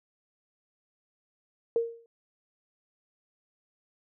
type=tone with exponential decay; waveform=sine; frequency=463.3 Hz; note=A#4; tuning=11 cents flat; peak=-20 dBFS; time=1.76-2.06 s; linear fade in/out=1 ms; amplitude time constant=65 ms; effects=none